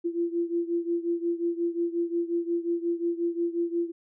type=beating tone pair; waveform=sine; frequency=339.6 / 345.2 Hz; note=F4 / F4; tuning=-48 / -20 cents; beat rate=5.6 Hz; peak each=-27 / -30 dBFS; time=0.04-3.92 s; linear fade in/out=20 ms; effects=none